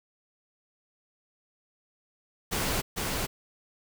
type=noise with echo; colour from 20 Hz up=pink; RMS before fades=-29 dBFS; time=2.51-2.82 s; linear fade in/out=20 ms; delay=450 ms; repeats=1; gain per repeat=-2 dB; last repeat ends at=3.27 s; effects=none